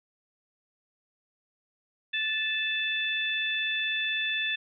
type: harmonic tone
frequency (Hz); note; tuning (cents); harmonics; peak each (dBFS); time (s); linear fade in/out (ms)
876; A5; -8; 2 / 3 / 4; -31 / -31 / -31; 2.13-4.56; 10
effects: none